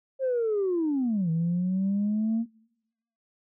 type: linear two-way sweep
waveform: sine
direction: down then up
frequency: 540 to 160.5 to 231.7 Hz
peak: -22 dBFS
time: 0.19-2.46 s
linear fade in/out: 50 ms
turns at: 1.3 s
effects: noise-tail reverb RT60 0.9 s tail -26 dB re dry + tanh soft clip ceiling -20 dBFS